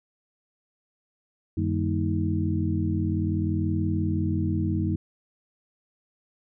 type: tone cluster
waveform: sine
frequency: 92 / 150.8 / 191.4 / 231.9 / 317.7 Hz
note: F#2 / D3 / G3 / A#3 / D#4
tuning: -9 / +46 / -41 / -9 / +36 cents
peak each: -26 / -31 / -31 / -32 / -29 dBFS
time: 1.57-4.96 s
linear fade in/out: 5 ms
effects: none